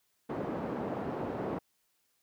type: band-pass noise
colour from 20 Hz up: pink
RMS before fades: -36 dBFS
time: 0.29-1.59 s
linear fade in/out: 10 ms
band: 210 to 730 Hz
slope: 12 dB/octave
effects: white hiss -75 dBFS RMS until 2.22 s